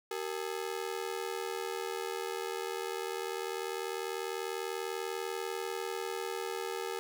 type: ring-modulated tone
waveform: sawtooth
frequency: 423.6 Hz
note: G#4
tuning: 34 cents sharp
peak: -28 dBFS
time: 0.11-6.99 s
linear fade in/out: 0 ms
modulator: 40.1 Hz
effects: none